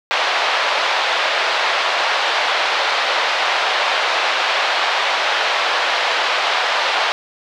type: band-pass noise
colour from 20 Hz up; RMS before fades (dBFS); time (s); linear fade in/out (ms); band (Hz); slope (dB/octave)
pink; -18; 0.11-7.12; 0; 610 to 4200; 24
effects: none